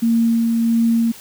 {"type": "tone with tremolo", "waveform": "sine", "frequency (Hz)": 230, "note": "A#3", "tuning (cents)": -23, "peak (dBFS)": -12, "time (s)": [0.02, 1.12], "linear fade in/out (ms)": 10, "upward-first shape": "sine", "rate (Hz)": 1.5, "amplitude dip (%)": 25, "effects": ["white hiss -40 dBFS RMS until 1.2 s"]}